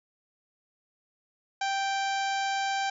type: harmonic tone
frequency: 784 Hz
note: G5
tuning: in tune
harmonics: 1 / 2 / 3 / 4 / 5 / 6 / 7 / 8 / 9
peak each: -28 / -34 / -38 / -40 / -42 / -44 / -45 / -46 / -47 dBFS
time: 1.61-2.9 s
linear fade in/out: 5 ms
effects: none